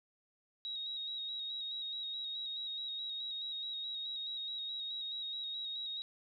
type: tone with vibrato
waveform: sine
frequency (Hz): 3800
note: A#7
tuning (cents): +33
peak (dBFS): -38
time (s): 0.65-6.02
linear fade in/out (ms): 0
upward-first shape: square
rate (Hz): 4.7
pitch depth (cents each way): 27
effects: none